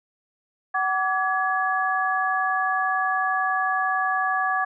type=tone cluster; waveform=sine; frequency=753 / 1156 / 1684 Hz; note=F#5 / D6 / G#6; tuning=+30 / -28 / +24 cents; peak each=-25 dBFS; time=0.74-4.65 s; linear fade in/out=10 ms; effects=none